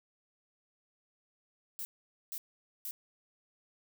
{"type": "noise bursts", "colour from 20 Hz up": "violet", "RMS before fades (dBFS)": -40, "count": 3, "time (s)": [1.79, 2.91], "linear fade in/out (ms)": 0, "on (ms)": 60, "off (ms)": 470, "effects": []}